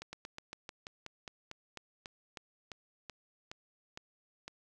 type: slowing click train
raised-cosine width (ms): 0.2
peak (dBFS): -26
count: 18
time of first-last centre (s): 0.02-4.48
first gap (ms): 110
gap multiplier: 1.1
effects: none